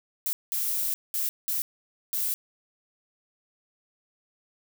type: noise bursts at uneven times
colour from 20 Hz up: violet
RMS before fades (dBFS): -28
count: 5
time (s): 0.26-0.33 / 0.52-0.94 / 1.14-1.29 / 1.48-1.62 / 2.13-2.34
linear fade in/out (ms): 0
effects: none